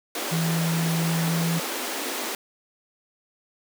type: high-pass noise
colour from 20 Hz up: pink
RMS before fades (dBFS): -30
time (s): 0.15-2.35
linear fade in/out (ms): 2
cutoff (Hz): 250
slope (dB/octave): 48
type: tone with pitch glide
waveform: sine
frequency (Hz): 164.81 to 166.72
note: E3 to E3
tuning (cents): 0 to +20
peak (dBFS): -22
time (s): 0.31-1.6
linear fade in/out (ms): 20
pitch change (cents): +20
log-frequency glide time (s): 1.19-1.41
effects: none